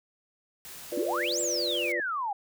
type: noise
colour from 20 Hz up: white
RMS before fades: -44 dBFS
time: 0.65-1.92 s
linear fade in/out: 0 ms
type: chord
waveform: sine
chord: B diminished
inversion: second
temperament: equal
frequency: 349.2 / 493.9 / 587.3 Hz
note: F4 / B4 / D5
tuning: 0 / 0 / 0 cents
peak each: -34 dBFS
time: 0.92-2 s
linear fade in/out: 2 ms
type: exponential two-way sweep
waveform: sine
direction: up then down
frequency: 265.1 to 7820 to 774 Hz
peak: -28 dBFS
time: 0.97-2.33 s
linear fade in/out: 5 ms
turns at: 1.4 s
effects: none